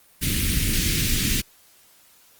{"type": "band-stop noise", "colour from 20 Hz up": "pink", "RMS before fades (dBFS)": -22, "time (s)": [0.21, 1.42], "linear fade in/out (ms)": 20, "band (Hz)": [310, 2000], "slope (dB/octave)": 24, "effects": ["white hiss -55 dBFS RMS until 2.39 s", "Opus 32 kbps"]}